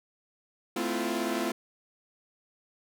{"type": "chord", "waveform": "sawtooth", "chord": "F major seventh", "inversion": "first", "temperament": "equal with one note detuned", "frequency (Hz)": [220, 257.1, 329.6, 349.2], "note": ["A3", "C4", "E4", "F4"], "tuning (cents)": [0, -30, 0, 0], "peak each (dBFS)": [-31, -30, -31, -29], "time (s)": [0.76, 1.52], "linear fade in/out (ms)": 5, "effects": []}